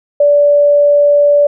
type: tone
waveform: sine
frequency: 580 Hz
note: D5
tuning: 22 cents flat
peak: -5 dBFS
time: 0.2-1.47 s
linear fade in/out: 5 ms
effects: none